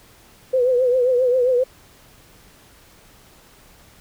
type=tone with vibrato; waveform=sine; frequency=502 Hz; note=B4; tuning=28 cents sharp; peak=-14 dBFS; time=0.53-1.64 s; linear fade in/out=10 ms; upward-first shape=triangle; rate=7.5 Hz; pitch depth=85 cents each way; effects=pink hiss -50 dBFS RMS until 4 s